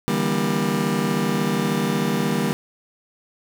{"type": "chord", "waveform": "30% pulse", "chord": "E half-diminished seventh", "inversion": "third", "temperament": "just", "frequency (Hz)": [148.33, 164.81, 197.78, 237.3], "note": ["D3", "E3", "G3", "Bb3"], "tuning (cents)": [18, 0, 16, 31], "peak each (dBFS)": [-25, -25, -21, -22], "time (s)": [0.08, 2.53], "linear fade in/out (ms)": 0, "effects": []}